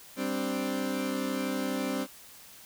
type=chord; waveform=30% pulse; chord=G suspended fourth; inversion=none; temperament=equal; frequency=196 / 261.6 / 293.7 Hz; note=G3 / C4 / D4; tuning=0 / 0 / 0 cents; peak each=-33 / -29 / -33 dBFS; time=0.16-2.07 s; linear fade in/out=50 ms; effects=white hiss -51 dBFS RMS until 2.65 s